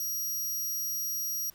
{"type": "tone", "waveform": "10% pulse", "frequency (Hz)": 5720, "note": "F8", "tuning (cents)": 41, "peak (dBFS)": -25, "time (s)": [0, 1.5], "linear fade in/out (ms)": 2, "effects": ["pink hiss -59 dBFS RMS until 1.54 s"]}